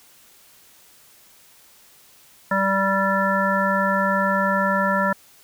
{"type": "harmonic tone", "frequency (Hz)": 194.5, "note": "G3", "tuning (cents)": -13, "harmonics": [1, 3, 5, 7, 9], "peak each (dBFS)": [-24, -24, -24, -24, -24], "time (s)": [2.51, 5.13], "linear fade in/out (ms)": 5, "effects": ["white hiss -52 dBFS RMS until 5.43 s"]}